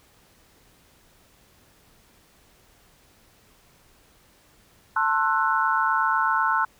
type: chord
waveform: sine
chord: F# half-diminished seventh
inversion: first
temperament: just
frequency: 888 / 1065.6 / 1332 / 1480 Hz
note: A5 / C6 / E6 / F#6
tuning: +16 / +31 / +18 / 0 cents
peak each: -25 dBFS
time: 4.96-6.65 s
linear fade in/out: 5 ms
effects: pink hiss -58 dBFS RMS until 6.79 s